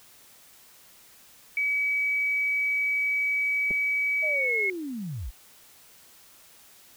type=tone with pitch glide; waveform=sine; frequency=2278 to 2175 Hz; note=C#7 to C#7; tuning=+47 to -33 cents; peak=-23 dBFS; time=1.57-4.7 s; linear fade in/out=2 ms; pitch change=-80 cents; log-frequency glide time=4.33-4.52 s
type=clicks; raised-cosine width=2 ms; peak=-25 dBFS; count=2; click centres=3.707 / 3.712 s
type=linear sweep; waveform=sine; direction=down; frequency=639 to 39 Hz; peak=-31 dBFS; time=4.22-5.31 s; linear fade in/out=20 ms
effects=white hiss -54 dBFS RMS until 6.96 s